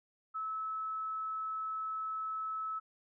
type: tone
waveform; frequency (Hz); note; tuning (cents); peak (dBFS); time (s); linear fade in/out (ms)
sine; 1300; E6; -24; -35; 0.34-2.8; 20
effects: none